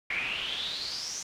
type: noise with band-pass filter sweep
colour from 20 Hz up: brown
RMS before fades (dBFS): -34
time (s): 0.1-1.23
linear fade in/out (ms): 5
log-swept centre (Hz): 2200 to 6300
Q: 8.3
effects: none